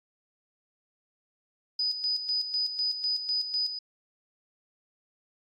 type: tone with tremolo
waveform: sine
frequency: 4978 Hz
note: D#8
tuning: in tune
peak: -25 dBFS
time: 1.79-3.79 s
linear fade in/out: 5 ms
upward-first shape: square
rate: 4 Hz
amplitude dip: 60%
effects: AAC 48 kbps